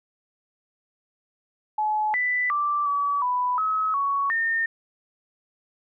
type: tone with pitch steps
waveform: sine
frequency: 854 / 1987 / 1172 / 1143 / 992 / 1282 / 1117 / 1822 Hz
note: G#5 / B6 / D6 / D6 / B5 / E6 / C#6 / A#6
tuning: +48 / +10 / -4 / -47 / +7 / -49 / +13 / -40 cents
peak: -21 dBFS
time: 1.78-4.66 s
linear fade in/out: 5 ms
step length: 360 ms
effects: none